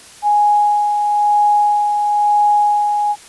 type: tone with tremolo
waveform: sine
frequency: 830.6 Hz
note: G#5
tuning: in tune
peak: -9 dBFS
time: 0.22-3.16 s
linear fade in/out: 50 ms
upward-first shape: sine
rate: 1 Hz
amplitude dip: 40%
effects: white hiss -40 dBFS RMS until 3.28 s + resampled to 24000 Hz